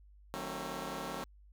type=chord; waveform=10% pulse; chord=D# diminished seventh; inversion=none; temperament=just; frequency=155.56 / 186.68 / 224 / 268.8 Hz; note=D#3 / F#3 / A3 / C4; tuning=0 / +16 / +31 / +47 cents; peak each=-38 / -36 / -37 / -35 dBFS; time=0.34-1.24 s; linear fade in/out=0 ms; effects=added 50 Hz sine -56 dBFS peak until 1.52 s